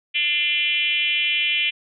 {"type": "tone with frequency modulation", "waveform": "sine", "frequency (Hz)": 2706, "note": "E7", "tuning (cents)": 45, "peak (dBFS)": -18, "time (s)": [0.14, 1.71], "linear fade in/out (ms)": 20, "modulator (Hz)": 316, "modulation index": 1.7, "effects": []}